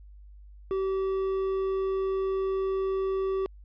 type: tone with hard clipping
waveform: triangle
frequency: 384.1 Hz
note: G4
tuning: 35 cents flat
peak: -27 dBFS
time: 0.71-3.46 s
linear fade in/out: 0 ms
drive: 9 dB
effects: added 50 Hz sine -46 dBFS peak until 3.64 s + resampled to 11025 Hz